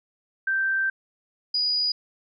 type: tone pair in turn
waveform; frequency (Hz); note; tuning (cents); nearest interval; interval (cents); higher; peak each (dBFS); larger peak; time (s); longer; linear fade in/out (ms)
sine; 1564 / 4914; G6 / D#8; -4 / -22; octave + minor sixth; 1982; second; -21; neither; 0.47-0.9 / 1.54-1.92; first; 5
effects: none